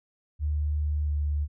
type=tone with pitch glide; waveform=sine; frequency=74.7 to 73.67 Hz; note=D2 to D2; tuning=+30 to +6 cents; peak=-24 dBFS; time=0.39-1.48 s; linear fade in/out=50 ms; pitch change=-24 cents; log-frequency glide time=1.03-1.12 s; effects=none